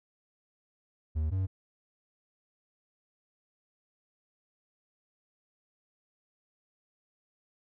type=tone pair in turn; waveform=triangle; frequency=77.78 / 94.7 Hz; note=D#2 / F#2; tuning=0 / +41 cents; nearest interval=minor third; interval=341 cents; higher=second; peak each=-25 dBFS; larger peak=neither; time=1.15-1.31 / 1.31-1.47 s; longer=neither; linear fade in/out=20 ms; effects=none